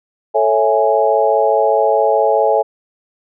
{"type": "chord", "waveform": "sine", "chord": "A major seventh", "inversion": "none", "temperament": "equal", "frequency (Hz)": [440, 554.4, 659.3, 830.6], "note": ["A4", "C#5", "E5", "G#5"], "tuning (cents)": [0, 0, 0, 0], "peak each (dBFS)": -16, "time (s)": [0.34, 2.63], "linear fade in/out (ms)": 20, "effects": []}